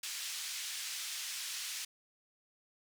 white band-pass noise, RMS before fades -41 dBFS, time 0.03-1.85 s, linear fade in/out 5 ms, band 2200 to 7100 Hz, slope 12 dB/octave, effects none

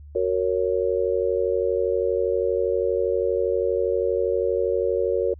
sine chord, F# major, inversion none, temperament just, 370 / 462.5 / 555 Hz, F#4 / A#4 / C#5, 0 / -14 / +2 cents, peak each -25 / -23 / -25 dBFS, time 0.15-5.34 s, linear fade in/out 5 ms, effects added 73 Hz sine -40 dBFS peak until 5.39 s

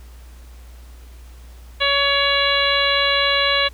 harmonic tone with a mistuned harmonic, 562 Hz, C#5, 24 cents sharp, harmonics 1 / 2 / 3 / 4 / 5 / 6 / 7, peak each -23 / -23 / -23 / -23 / -23 / -23 / -23 dBFS, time 1.8-3.69 s, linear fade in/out 20 ms, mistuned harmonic 7, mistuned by +18 cents, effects added 60 Hz sine -38 dBFS peak until 3.73 s + pink hiss -51 dBFS RMS until 3.73 s

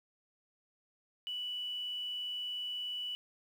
sine tone with quantisation, 2961 Hz, F#7, 1 cent sharp, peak -36 dBFS, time 1.27-3.15 s, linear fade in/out 0 ms, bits 10, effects none

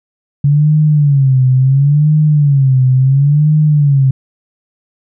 sine tone with vibrato, 140.6 Hz, C#3, 25 cents sharp, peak -6 dBFS, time 0.44-4.11 s, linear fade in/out 5 ms, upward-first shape sine, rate 0.72 Hz, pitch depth 150 cents each way, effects none

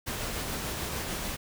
pink noise with tremolo, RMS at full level -33 dBFS, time 0.06-1.37 s, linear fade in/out 20 ms, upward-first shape triangle, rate 6.8 Hz, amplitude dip 25%, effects none

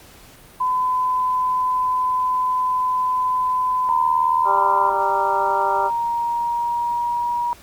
sine tone, 1011 Hz, B5, 40 cents sharp, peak -17 dBFS, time 0.6-4.9 s, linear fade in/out 10 ms
sine tone with pitch glide, 932.3 to 956.9 Hz, A#5 to A#5, 0 to +45 cents, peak -19 dBFS, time 3.89-7.53 s, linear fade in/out 0 ms, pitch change +45 cents, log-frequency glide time 5.71-7.28 s
harmonic tone, 197 Hz, G3, 9 cents sharp, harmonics 2 / 3 / 4 / 5 / 6 / 7, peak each -28 / -26 / -25 / -28 / -27 / -28 dBFS, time 4.44-5.91 s, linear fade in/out 50 ms
effects pink hiss -46 dBFS RMS until 7.62 s + Opus 48 kbps

